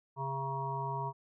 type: harmonic tone with a mistuned harmonic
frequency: 135.6 Hz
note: C#3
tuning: 38 cents flat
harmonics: 1 / 3 / 5 / 7 / 8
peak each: -38 / -44 / -45 / -36 / -45 dBFS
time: 0.16-1.13 s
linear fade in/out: 50 ms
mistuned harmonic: 8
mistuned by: +42 cents
effects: none